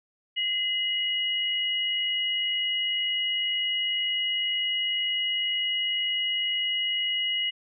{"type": "tone pair together", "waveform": "sine", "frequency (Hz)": [2051, 2900], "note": ["C7", "F#7"], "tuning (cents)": [-35, -35], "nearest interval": "tritone", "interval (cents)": 600, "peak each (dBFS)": [-32, -25], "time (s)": [0.36, 7.51], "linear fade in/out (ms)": 20, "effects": []}